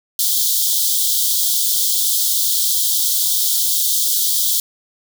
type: high-pass noise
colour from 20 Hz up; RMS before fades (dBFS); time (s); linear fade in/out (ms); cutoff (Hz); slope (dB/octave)
white; -17; 0.19-4.6; 2; 3200; 96
effects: none